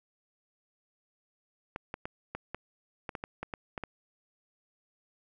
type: clicks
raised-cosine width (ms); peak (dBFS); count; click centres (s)
0.5; -21; 12; 1.761 / 1.941 / 2.055 / 2.35 / 2.546 / 3.092 / 3.152 / 3.239 / 3.43 / 3.538 / 3.778 / 3.837
effects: none